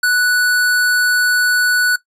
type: tone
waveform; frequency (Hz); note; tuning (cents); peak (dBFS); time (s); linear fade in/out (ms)
square; 1480; F#6; 0; -12; 0.03-1.96; 5
effects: noise-tail reverb RT60 0.1 s tail -17 dB re dry + resampled to 32000 Hz